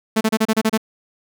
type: tone bursts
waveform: sawtooth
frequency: 220 Hz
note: A3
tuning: in tune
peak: -10 dBFS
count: 8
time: 0.16-0.777 s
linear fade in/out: 10 ms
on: 50 ms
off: 31 ms
effects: none